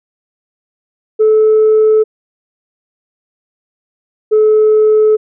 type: tone pair in turn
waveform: sine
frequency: 434 / 430.5 Hz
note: A4 / A4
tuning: -24 / -38 cents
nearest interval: unison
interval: 14 cents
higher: first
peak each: -4 dBFS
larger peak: neither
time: 1.19-2.04 / 4.31-5.17 s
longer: second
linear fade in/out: 20 ms
effects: tanh soft clip ceiling -3 dBFS